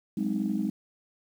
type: chord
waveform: sine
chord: Ab dominant seventh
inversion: third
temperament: just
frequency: 186.89 / 207.7 / 259.6 / 311.5 Hz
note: Gb3 / Ab3 / C4 / Eb4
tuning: +18 / 0 / -13 / +2 cents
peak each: -33 / -28 / -33 / -32 dBFS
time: 0.17-0.7 s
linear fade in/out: 5 ms
effects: tanh soft clip ceiling -17 dBFS + 9-bit